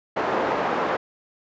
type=band-pass noise; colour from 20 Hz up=pink; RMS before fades=-24 dBFS; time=0.16-0.97 s; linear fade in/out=10 ms; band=410 to 1200 Hz; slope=12 dB/octave; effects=resampled to 16000 Hz